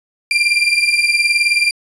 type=beating tone pair; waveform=35% pulse; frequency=2372 / 2391 Hz; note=D7 / D7; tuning=+17 / +30 cents; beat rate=19 Hz; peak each=-13 dBFS; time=0.31-1.71 s; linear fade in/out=2 ms; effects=resampled to 22050 Hz